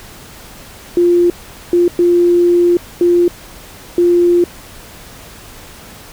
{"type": "tone bursts at uneven times", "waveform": "sine", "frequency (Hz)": 349.2, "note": "F4", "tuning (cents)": 0, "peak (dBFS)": -7, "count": 5, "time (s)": [[0.97, 1.3], [1.73, 1.88], [1.99, 2.77], [3.01, 3.28], [3.98, 4.44]], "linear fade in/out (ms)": 2, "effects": ["pink hiss -36 dBFS RMS until 6.12 s"]}